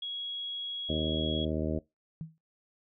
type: tone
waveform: sine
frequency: 3322 Hz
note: G#7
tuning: in tune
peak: -34 dBFS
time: 0.02-1.45 s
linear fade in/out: 5 ms
type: harmonic tone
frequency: 78 Hz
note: D#2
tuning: 5 cents sharp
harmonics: 1 / 2 / 3 / 4 / 5 / 6 / 7 / 8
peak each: -35 / -36 / -35 / -36 / -39 / -42 / -39 / -39 dBFS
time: 0.89-1.79 s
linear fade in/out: 5 ms
type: tone with exponential decay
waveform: sine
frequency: 160 Hz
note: D#3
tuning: 49 cents sharp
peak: -32 dBFS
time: 2.21-2.38 s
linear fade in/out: 0 ms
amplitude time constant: 35 ms
effects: noise-tail reverb RT60 0.2 s tail -21 dB re dry